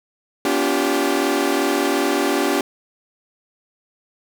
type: chord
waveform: sawtooth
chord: G dominant seventh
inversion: first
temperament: equal with one note detuned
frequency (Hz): 246.9 / 286.8 / 349.2 / 392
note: B3 / D4 / F4 / G4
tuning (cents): 0 / -41 / 0 / 0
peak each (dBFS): -23 / -17 / -20 / -18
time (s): 0.45-2.61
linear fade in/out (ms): 2
effects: none